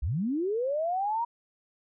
sine linear sweep, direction up, 52.5 to 957 Hz, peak -26 dBFS, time 0.02-1.25 s, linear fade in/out 10 ms, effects none

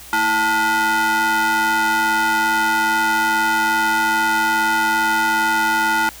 square ring-modulated tone, 277.2 Hz, C#4, in tune, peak -13 dBFS, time 0.13-6.09 s, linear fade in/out 0 ms, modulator 1160 Hz, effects added 60 Hz sine -45 dBFS peak until 6.2 s + white hiss -39 dBFS RMS until 6.2 s

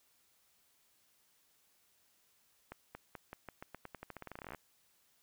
accelerating click train, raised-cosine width 0.5 ms, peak -30 dBFS, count 25, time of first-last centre 2.72-4.548 s, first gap 230 ms, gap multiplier 0.88, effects white hiss -72 dBFS RMS until 5.22 s

